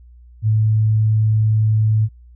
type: tone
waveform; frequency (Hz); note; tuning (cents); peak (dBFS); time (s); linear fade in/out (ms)
sine; 108.8; A2; -19; -12; 0.42-2.09; 50
effects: added 60 Hz sine -41 dBFS peak until 2.35 s